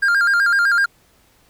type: tone with vibrato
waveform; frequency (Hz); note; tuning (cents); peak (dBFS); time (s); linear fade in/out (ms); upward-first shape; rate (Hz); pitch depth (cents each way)
triangle; 1500; F#6; +23; -11; 0.02-0.86; 10; square; 7.9; 120
effects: pink hiss -56 dBFS RMS until 1.49 s